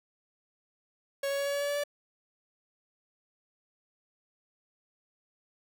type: tone with pitch steps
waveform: 45% pulse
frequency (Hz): 554.4 / 557.9 / 561.5 / 565.1 / 568.7 / 572.3 / 575.9 / 579.6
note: C#5 / C#5 / C#5 / C#5 / C#5 / D5 / D5 / D5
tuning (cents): 0 / +11 / +22 / +33 / +44 / -45 / -34 / -23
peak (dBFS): -29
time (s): 1.23-1.838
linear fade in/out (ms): 5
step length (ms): 76
effects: none